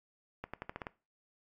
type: accelerating click train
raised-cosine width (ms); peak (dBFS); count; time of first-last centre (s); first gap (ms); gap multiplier
0.5; -24; 7; 0.44-0.868; 96; 0.88
effects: noise-tail reverb RT60 0.3 s tail -19 dB re dry + AAC 64 kbps